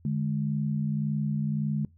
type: tone pair together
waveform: sine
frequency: 148.31 / 210.1 Hz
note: D3 / G#3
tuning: +17 / +20 cents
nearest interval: tritone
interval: 603 cents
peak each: -27 / -29 dBFS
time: 0.05-1.85 s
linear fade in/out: 2 ms
effects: noise-tail reverb RT60 0.2 s tail -23 dB re dry + added 85 Hz sine -55 dBFS peak until 1.97 s